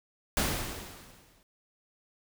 pink noise with exponential decay, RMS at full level -26 dBFS, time 0.37-1.43 s, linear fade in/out 1 ms, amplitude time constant 230 ms, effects none

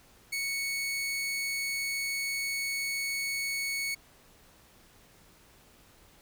sawtooth tone, 2217 Hz, C#7, in tune, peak -27 dBFS, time 0.32-3.95 s, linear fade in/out 10 ms, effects pink hiss -59 dBFS RMS until 6.21 s

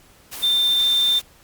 sine tone in noise, 3584 Hz, A7, 31 cents sharp, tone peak -15 dBFS, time 0.42-1.2 s, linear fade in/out 20 ms, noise white, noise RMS -33 dBFS, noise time 0.31-1.22 s, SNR +15 dB, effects pink hiss -52 dBFS RMS until 1.43 s + Opus 48 kbps

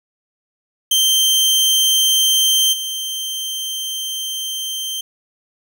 sawtooth tone with level steps, 3136 Hz, G7, in tune, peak -9 / -19 dBFS, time 0.91-5.01 s, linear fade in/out 5 ms, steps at 2.72 s, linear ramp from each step 20 ms, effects none

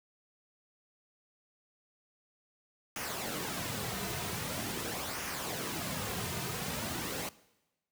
pink noise with flanger, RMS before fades -37 dBFS, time 2.96-7.29 s, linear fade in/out 2 ms, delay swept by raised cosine 0.24 to 3.64 ms, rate 0.44 Hz, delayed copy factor -0.5, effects noise-tail reverb RT60 1.0 s tail -20 dB re dry + high-pass 80 Hz 12 dB/octave

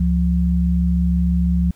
sine tone pair together, 69.91 / 176 Hz, C#2 / F3, +15 / +14 cents, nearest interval octave + major third, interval 1599 cents, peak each -17 dBFS, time 0-1.71 s, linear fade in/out 5 ms, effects pink hiss -55 dBFS RMS until 1.75 s

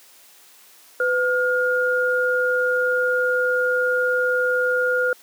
sine tone pair together, 502 / 1421 Hz, B4 / F6, +28 / +30 cents, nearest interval octave + tritone, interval 1802 cents, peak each -20 dBFS, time 1-5.13 s, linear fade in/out 2 ms, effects white hiss -50 dBFS RMS until 5.22 s + high-pass 300 Hz 12 dB/octave

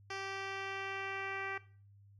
10% pulse tone with low-pass filter sweep, 389.3 Hz, G4, 12 cents flat, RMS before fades -41 dBFS, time 0.1-1.58 s, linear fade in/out 5 ms, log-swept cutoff 4500 to 2200 Hz, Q 2, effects noise-tail reverb RT60 0.4 s tail -17 dB re dry + added 100 Hz sine -58 dBFS peak until 2.19 s

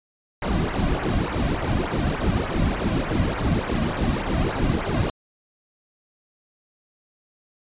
brown noise with flanger, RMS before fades -23 dBFS, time 0.42-5.1 s, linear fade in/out 2 ms, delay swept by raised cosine 0.25 to 2.35 ms, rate 3.4 Hz, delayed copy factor -0.8, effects resampled to 8000 Hz

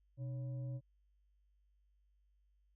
sine tone with frequency modulation, 127.1 Hz, C3, 50 cents flat, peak -39 dBFS, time 0.17-0.81 s, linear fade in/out 50 ms, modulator 429 Hz, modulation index 0.31, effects added 50 Hz sine -70 dBFS peak until 2.75 s

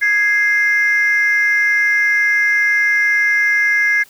sine tone pair together, 1661.2 / 2093 Hz, G#6 / C7, 0 / 0 cents, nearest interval major third, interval 400 cents, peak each -13 dBFS, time 0.01-4.04 s, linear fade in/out 20 ms, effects tanh soft clip ceiling -7 dBFS + white hiss -47 dBFS RMS until 4.09 s

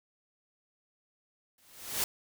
white noise with exponential growth, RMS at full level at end -28 dBFS, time 1.58-2.04 s, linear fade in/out 2 ms, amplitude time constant 100 ms, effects none

